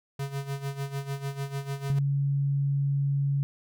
square tone with tremolo, 138.7 Hz, C#3, 1 cent sharp, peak -29 dBFS, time 0.19-1.99 s, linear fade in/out 5 ms, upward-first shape sine, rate 6.7 Hz, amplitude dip 75%
sine tone, 140 Hz, C#3, 18 cents sharp, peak -23 dBFS, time 1.9-3.43 s, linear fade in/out 0 ms
effects none

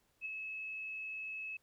sine tone with ADSR envelope, 2589 Hz, E7, 32 cents flat, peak -36 dBFS, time 0.21-1.57 s, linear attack 45 ms, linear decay 12 ms, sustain -4 dB, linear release 5 ms, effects pink hiss -75 dBFS RMS until 1.62 s

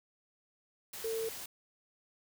sine tone in noise, 450.1 Hz, A4, 39 cents sharp, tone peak -33 dBFS, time 1.04-1.29 s, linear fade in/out 5 ms, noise white, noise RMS -44 dBFS, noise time 0.93-1.46 s, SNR +8 dB, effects none

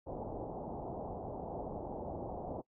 white low-pass noise, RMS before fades -42 dBFS, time 0.06-2.62 s, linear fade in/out 20 ms, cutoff 840 Hz, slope 48 dB/octave, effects noise-tail reverb RT60 0.1 s tail -21 dB re dry

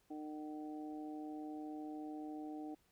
harmonic tone, 152.3 Hz, D#3, 37 cents flat, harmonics 2 / 3 / 4 / 5, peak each -44 / -56 / -58 / -52 dBFS, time 0.1-2.75 s, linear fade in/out 10 ms, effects pink hiss -75 dBFS RMS until 2.91 s

